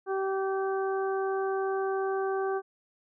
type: harmonic tone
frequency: 386.1 Hz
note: G4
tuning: 26 cents flat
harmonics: 1 / 2 / 3 / 4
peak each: -28 / -34 / -38 / -40 dBFS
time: 0.06-2.62 s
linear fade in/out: 50 ms
effects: none